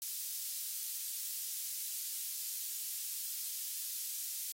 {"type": "high-pass noise", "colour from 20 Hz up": "white", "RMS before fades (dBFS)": -40, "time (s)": [0.02, 4.52], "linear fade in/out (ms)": 0, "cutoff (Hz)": 4900, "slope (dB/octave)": 12, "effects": ["AAC 48 kbps"]}